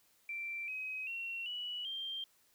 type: tone with pitch steps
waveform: sine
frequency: 2349 / 2532 / 2730 / 2943 / 3172 Hz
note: D7 / D#7 / F7 / F#7 / G7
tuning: 0 / +30 / -40 / -10 / +20 cents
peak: -38 dBFS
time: 0.29-2.24 s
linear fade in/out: 2 ms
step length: 390 ms
effects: white hiss -70 dBFS RMS until 2.54 s